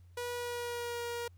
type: tone with pitch glide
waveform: sawtooth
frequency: 484.7 to 474.2 Hz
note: B4 to A#4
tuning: -32 to +30 cents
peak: -32 dBFS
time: 0.17-1.28 s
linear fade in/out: 5 ms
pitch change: -38 cents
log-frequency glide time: 0.34-1.02 s
effects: added 88 Hz sine -54 dBFS peak until 1.37 s + pink hiss -75 dBFS RMS until 1.37 s